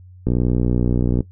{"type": "click train", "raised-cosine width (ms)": 3, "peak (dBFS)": -6, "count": 58, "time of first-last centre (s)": [0.27, 1.206], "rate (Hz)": 60.9, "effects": ["noise-tail reverb RT60 0.1 s tail -17 dB re dry", "added 91 Hz sine -40 dBFS peak until 1.31 s"]}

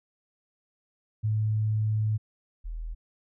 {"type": "tone pair in turn", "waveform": "sine", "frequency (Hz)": [108, 40.54], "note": ["A2", "E1"], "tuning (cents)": [-32, -28], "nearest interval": "octave + perfect fourth", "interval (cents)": 1696, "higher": "first", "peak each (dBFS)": [-23, -32], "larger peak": "first", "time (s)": [[1.23, 2.18], [2.64, 2.95]], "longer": "first", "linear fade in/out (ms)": 20, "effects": []}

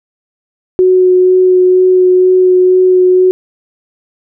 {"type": "tone with vibrato", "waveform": "sine", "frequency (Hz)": 367.9, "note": "F#4", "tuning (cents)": -10, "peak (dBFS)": -4, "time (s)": [0.79, 3.31], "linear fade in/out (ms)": 0, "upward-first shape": "sine", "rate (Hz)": 2.1, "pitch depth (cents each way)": 10, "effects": []}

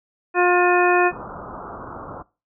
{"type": "harmonic tone", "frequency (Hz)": 356.3, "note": "F4", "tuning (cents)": 35, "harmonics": [1, 2, 3, 4, 5, 7], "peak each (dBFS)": [-17, -20, -22, -23, -24, -25], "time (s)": [0.34, 1.12], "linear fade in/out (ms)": 50}
{"type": "low-pass noise", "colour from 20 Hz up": "white", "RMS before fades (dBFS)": -35, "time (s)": [1.1, 2.23], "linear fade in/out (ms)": 20, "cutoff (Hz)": 1400, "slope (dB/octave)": 96}
{"effects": ["noise-tail reverb RT60 0.3 s tail -21 dB re dry"]}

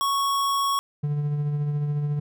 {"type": "tone", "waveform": "square", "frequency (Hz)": 1108.7, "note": "C#6", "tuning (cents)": 0, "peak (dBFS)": -22, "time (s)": [0.01, 0.79], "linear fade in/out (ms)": 0}
{"type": "tone with tremolo", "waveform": "triangle", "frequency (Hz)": 146.83, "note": "D3", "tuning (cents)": 0, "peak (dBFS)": -19, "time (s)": [1.03, 2.2], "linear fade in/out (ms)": 10, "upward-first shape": "triangle", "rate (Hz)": 14, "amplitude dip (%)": 40}
{"effects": []}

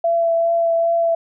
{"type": "tone with vibrato", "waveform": "sine", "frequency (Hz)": 671, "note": "E5", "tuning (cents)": 31, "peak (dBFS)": -14, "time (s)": [0.04, 1.15], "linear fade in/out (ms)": 5, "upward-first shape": "triangle", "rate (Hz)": 2.5, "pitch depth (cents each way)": 15, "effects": []}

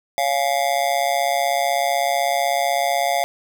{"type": "tone with amplitude modulation", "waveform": "square", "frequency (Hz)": 698.5, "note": "F5", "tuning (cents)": 0, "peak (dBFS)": -14, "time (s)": [0.18, 3.24], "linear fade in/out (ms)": 0, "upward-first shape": "sine", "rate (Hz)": 136, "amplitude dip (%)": 100, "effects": []}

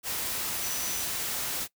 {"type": "tone in noise", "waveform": "sine", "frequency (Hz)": 5950, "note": "F#8", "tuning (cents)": 9, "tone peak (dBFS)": -36, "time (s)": [0.6, 1.06], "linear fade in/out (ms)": 50, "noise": "white", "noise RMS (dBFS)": -32, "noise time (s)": [0.03, 1.68], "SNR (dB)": -7, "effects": ["noise-tail reverb RT60 0.1 s tail -19 dB re dry"]}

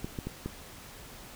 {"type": "clicks", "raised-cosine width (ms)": 3, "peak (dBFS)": -21, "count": 4, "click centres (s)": [0.045, 0.188, 0.27, 0.46], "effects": ["pink hiss -48 dBFS RMS until 1.35 s"]}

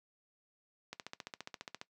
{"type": "click train", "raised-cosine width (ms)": 0.2, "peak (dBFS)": -25, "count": 14, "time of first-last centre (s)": [0.93, 1.814], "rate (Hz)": 14.7, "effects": ["noise-tail reverb RT60 0.1 s tail -18 dB re dry", "high-pass 150 Hz 12 dB/octave"]}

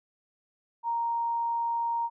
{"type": "tone", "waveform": "sine", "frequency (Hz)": 932.3, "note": "A#5", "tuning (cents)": 0, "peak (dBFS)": -26, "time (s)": [0.83, 2.1], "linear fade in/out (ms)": 50, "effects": []}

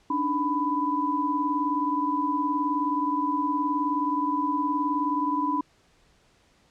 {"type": "tone cluster", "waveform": "sine", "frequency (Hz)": [286.2, 305.3, 996], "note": ["D4", "D#4", "B5"], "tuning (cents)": [-45, -33, 14], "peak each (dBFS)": [-29, -30, -25], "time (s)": [0.1, 5.61], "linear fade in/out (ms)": 5, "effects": ["pink hiss -62 dBFS RMS until 6.7 s", "low-pass 7000 Hz 12 dB/octave"]}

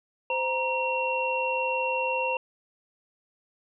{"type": "tone cluster", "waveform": "sine", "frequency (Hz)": [519, 941, 2733], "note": ["C5", "A#5", "F7"], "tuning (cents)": [-14, 16, -38], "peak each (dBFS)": -29, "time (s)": [0.3, 2.37], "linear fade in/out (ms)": 2, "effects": []}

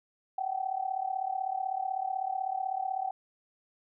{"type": "tone with amplitude modulation", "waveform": "sine", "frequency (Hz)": 762, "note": "G5", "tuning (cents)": -49, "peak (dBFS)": -26, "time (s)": [0.38, 3.11], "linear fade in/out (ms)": 5, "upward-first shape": "sine", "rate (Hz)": 36, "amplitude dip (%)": 85, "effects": []}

